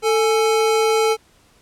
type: tone pair together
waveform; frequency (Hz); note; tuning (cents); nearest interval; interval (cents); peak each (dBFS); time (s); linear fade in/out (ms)
square; 443.2 / 836.7; A4 / G#5; +13 / +13; major seventh; 1100; -16 / -23; 0.02-1.17; 50
effects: pink hiss -55 dBFS RMS until 1.61 s + low-pass 11000 Hz 12 dB/octave